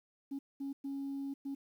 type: tone bursts at uneven times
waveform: sine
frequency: 276.1 Hz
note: C#4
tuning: 7 cents flat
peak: -35 dBFS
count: 4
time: 0.31-0.39 / 0.6-0.73 / 0.84-1.34 / 1.45-1.55 s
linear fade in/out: 10 ms
effects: tanh soft clip ceiling -34 dBFS + 11-bit